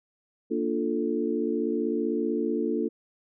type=chord; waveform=sine; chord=Bb major seventh; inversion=none; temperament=equal; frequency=233.1 / 293.7 / 349.2 / 440 Hz; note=Bb3 / D4 / F4 / A4; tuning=0 / 0 / 0 / 0 cents; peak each=-30 dBFS; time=0.5-2.89 s; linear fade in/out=20 ms; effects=none